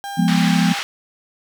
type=tone; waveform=35% pulse; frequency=800 Hz; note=G5; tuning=35 cents sharp; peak=-25 dBFS; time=0.04-0.79 s; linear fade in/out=0 ms
type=chord; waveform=sine; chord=F diminished; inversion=none; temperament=equal with one note detuned; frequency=174.61 / 207.7 / 246.1 Hz; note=F3 / Ab3 / Cb4; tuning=0 / 0 / -6 cents; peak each=-16 / -19 / -20 dBFS; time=0.17-0.74 s; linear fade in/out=20 ms
type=band-pass noise; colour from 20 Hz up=pink; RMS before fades=-26 dBFS; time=0.28-0.83 s; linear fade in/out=0 ms; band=1500 to 4200 Hz; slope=12 dB/octave
effects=none